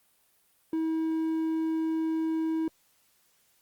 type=tone; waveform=triangle; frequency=321.2 Hz; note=E4; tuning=45 cents flat; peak=-24 dBFS; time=0.73-2.68 s; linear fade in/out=2 ms; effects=white hiss -67 dBFS RMS until 3.61 s + Opus 32 kbps